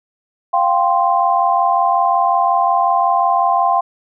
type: chord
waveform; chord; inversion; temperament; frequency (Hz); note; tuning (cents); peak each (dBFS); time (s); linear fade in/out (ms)
sine; F suspended second; none; equal; 698.5 / 784 / 1046.5; F5 / G5 / C6; 0 / 0 / 0; -16 / -16 / -16; 0.53-3.81; 10
effects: none